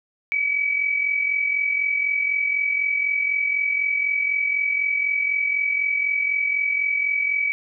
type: tone pair together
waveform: sine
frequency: 2277 / 2321 Hz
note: C#7 / D7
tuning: +46 / -21 cents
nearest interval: unison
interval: 33 cents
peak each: -20 / -27 dBFS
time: 0.32-7.52 s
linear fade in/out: 0 ms
effects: none